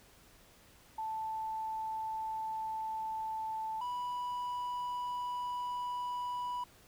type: tone pair in turn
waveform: sine / triangle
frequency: 880 / 982.9 Hz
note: A5 / B5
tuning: 0 / -9 cents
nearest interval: major second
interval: 191 cents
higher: second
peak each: -35 / -33 dBFS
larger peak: second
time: 0.98-3.81 / 3.81-6.64 s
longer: neither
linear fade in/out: 5 ms
effects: pink hiss -61 dBFS RMS until 6.87 s